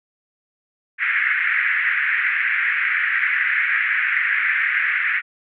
pink band-pass noise, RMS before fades -20 dBFS, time 0.98-5.22 s, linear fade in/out 50 ms, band 1600 to 2200 Hz, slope 48 dB/octave, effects none

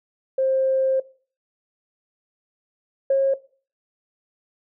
sine tone pair in turn, 529 / 542 Hz, C5 / C#5, +19 / -39 cents, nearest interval unison, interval 42 cents, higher second, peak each -17 / -14 dBFS, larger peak second, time 0.38-1 / 3.1-3.34 s, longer first, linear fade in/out 5 ms, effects noise-tail reverb RT60 0.4 s tail -19 dB re dry + tanh soft clip ceiling -10 dBFS

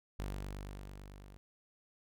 sawtooth tone with level ramp, 49 Hz, G1, in tune, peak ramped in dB -33 to -49 dBFS, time 0.19-1.37 s, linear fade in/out 0 ms, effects none

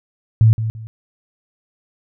sine tone with echo, 111.1 Hz, A2, 17 cents sharp, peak -7 dBFS, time 0.41-0.53 s, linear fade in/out 0 ms, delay 170 ms, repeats 2, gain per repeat -11 dB, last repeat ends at 0.87 s, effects none

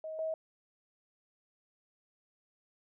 sine tone pair in turn, 632 / 638.2 Hz, D#5 / D#5, +27 / +44 cents, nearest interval unison, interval 17 cents, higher second, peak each -38 / -32 dBFS, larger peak second, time 0.04-0.19 / 0.19-0.34 s, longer neither, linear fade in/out 2 ms, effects none

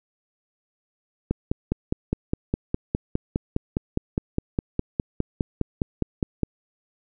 click train, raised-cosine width 3 ms, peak -9 dBFS, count 26, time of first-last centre 1.31-6.433 s, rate 4.88 Hz, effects none

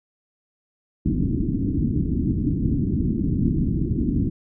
white low-pass noise, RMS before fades -22 dBFS, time 1.05-4.3 s, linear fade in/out 10 ms, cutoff 310 Hz, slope 48 dB/octave, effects none

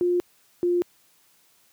sine tone pair in turn, 354 / 351.6 Hz, F4 / F4, +23 / +12 cents, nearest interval unison, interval 11 cents, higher first, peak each -19 / -19 dBFS, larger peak neither, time 0.01-0.2 / 0.63-0.82 s, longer neither, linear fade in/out 0 ms, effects white hiss -61 dBFS RMS until 1.72 s + high-pass 80 Hz 12 dB/octave

